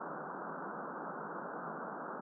white band-pass noise, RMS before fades -43 dBFS, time 0-2.21 s, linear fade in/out 10 ms, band 150 to 1500 Hz, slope 96 dB/octave, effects none

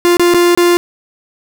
45% pulse tone with dropouts, 349.2 Hz, F4, in tune, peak -7 dBFS, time 0.05-0.77 s, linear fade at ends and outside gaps 0 ms, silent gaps 0.169-0.196 / 0.338-0.345 / 0.55-0.575 s, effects none

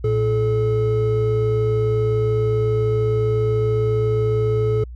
triangle tone pair together, 114.31 / 430.2 Hz, A#2 / A4, -33 / -39 cents, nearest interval octave + major seventh, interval 2294 cents, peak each -17 dBFS, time 0.04-4.84 s, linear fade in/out 5 ms, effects added 60 Hz sine -32 dBFS peak until 4.95 s

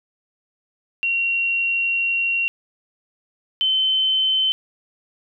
sine tone pair in turn, 2746 / 3070 Hz, F7 / G7, -30 / -37 cents, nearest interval major second, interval 193 cents, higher second, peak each -18 / -16 dBFS, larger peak second, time 1.03-2.48 / 3.61-4.52 s, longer first, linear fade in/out 0 ms, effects none

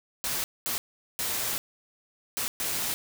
white noise bursts at uneven times, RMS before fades -30 dBFS, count 5, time 0.24-0.44 / 0.66-0.78 / 1.19-1.58 / 2.37-2.48 / 2.6-2.94 s, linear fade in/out 0 ms, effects none

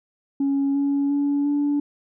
sine tone with pitch steps, 277.2 / 281.1 / 285 / 289 Hz, C#4 / C#4 / C#4 / D4, 0 / +24 / +48 / -28 cents, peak -17 dBFS, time 0.4-1.8 s, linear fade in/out 5 ms, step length 350 ms, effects tanh soft clip ceiling -16 dBFS

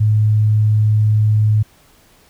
sine tone, 107.1 Hz, A2, 46 cents flat, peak -10 dBFS, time 0-1.63 s, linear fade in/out 10 ms, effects pink hiss -51 dBFS RMS until 2.29 s

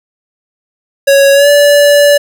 square tone with pitch glide, 554.4 to 578.3 Hz, C#5 to D5, 0 to -27 cents, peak -4 dBFS, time 1.07-2.18 s, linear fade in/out 10 ms, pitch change +73 cents, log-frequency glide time 1.33-1.49 s, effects none

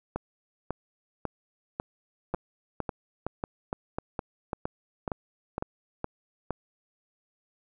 two click trains, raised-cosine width 1 ms, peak -16 / -16 dBFS, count 10 / 11, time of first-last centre 2.34-6.507 / 0.16-5.624 s, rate 2.16 / 1.83 Hz, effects none

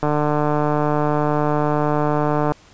click train, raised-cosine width 1 ms, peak -6 dBFS, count 372, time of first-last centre 0.03-2.52 s, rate 149 Hz, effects pink hiss -49 dBFS RMS until 2.73 s + resampled to 16000 Hz

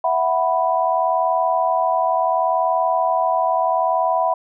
sine chord, E suspended second, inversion none, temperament equal, 659.3 / 740 / 987.8 Hz, E5 / F#5 / B5, 0 / 0 / 0 cents, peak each -20 dBFS, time 0.04-4.34 s, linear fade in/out 5 ms, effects none

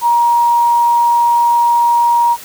sine tone, 946 Hz, A#5, 25 cents sharp, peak -8 dBFS, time 0.01-2.37 s, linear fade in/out 50 ms, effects white hiss -33 dBFS RMS until 2.44 s

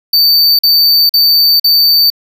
square tone bursts, 4578 Hz, D8, 45 cents flat, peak -6 dBFS, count 4, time 0.13-2.102 s, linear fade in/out 5 ms, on 460 ms, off 44 ms, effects none

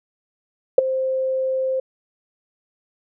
sine tone with ADSR envelope, 524 Hz, C5, 2 cents sharp, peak -3 dBFS, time 0.78-1.8 s, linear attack 4 ms, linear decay 12 ms, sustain -16 dB, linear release 5 ms, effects none

